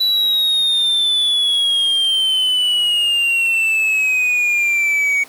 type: exponential sweep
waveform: triangle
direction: down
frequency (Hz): 3958 to 2237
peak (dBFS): -12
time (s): 0-5.24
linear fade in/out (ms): 10
effects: pink hiss -41 dBFS RMS until 5.28 s + high-pass 300 Hz 12 dB/octave